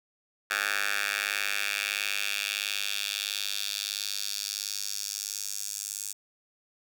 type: tone with high-pass filter sweep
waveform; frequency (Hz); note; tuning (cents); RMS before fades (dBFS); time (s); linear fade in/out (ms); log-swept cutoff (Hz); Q
10% pulse; 101.5; G#2; -39; -32; 0.5-6.13; 10; 1600 to 7300; 2
effects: none